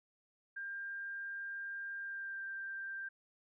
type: tone with pitch glide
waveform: sine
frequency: 1597 to 1578.7 Hz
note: G6 to G6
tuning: +32 to +12 cents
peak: -40 dBFS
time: 0.56-3.09 s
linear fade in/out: 10 ms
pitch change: -20 cents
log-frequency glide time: 2-2.43 s
effects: none